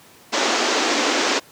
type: band-pass noise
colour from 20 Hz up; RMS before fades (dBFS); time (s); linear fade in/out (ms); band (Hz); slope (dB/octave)
pink; -20; 0.32-1.4; 20; 250 to 7000; 48
effects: pink hiss -48 dBFS RMS until 1.51 s + high-pass 150 Hz 12 dB/octave